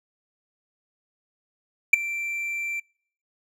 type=tone with ADSR envelope; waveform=triangle; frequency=2349 Hz; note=D7; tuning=in tune; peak=-5 dBFS; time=1.93-2.8 s; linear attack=6 ms; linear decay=11 ms; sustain=-21 dB; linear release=6 ms; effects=noise-tail reverb RT60 0.6 s tail -26 dB re dry